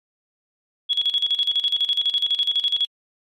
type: tone with tremolo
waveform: sine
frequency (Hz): 3352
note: G#7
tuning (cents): +15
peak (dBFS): -16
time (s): 0.89-2.86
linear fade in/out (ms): 20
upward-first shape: square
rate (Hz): 12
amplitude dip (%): 75
effects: MP3 64 kbps